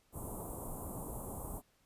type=band-stop noise; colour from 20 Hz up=pink; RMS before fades=-43 dBFS; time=0.12-1.62 s; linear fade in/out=50 ms; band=1100 to 8200 Hz; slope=48 dB/octave; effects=pink hiss -72 dBFS RMS until 1.85 s + resampled to 32000 Hz